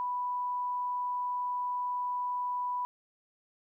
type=tone; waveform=sine; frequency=987.8 Hz; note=B5; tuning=in tune; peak=-30 dBFS; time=0-2.85 s; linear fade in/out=0 ms; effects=12-bit